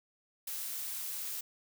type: noise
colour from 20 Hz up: blue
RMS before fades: -39 dBFS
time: 0.47-1.41 s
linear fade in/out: 5 ms
effects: none